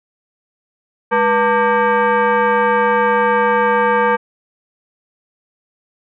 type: tone with frequency modulation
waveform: sine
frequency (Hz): 207.7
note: G#3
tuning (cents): 0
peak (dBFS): -11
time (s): 1.11-4.17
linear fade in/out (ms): 20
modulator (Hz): 694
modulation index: 2
effects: none